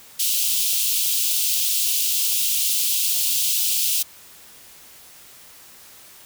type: high-pass noise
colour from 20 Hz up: white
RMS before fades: -21 dBFS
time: 0.19-4.03 s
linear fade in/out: 10 ms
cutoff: 2700 Hz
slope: 48 dB/octave
effects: white hiss -46 dBFS RMS until 6.25 s